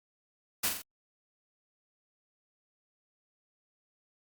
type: noise with echo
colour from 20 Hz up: white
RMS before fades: -29 dBFS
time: 0.63-0.69 s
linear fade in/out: 10 ms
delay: 44 ms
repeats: 3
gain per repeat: -5 dB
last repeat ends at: 0.822 s
effects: Opus 48 kbps